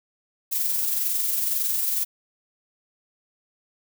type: noise with amplitude modulation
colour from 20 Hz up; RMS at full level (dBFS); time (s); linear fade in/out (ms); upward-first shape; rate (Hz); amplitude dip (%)
violet; -23; 0.51-2.05; 20; sine; 22; 35
effects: none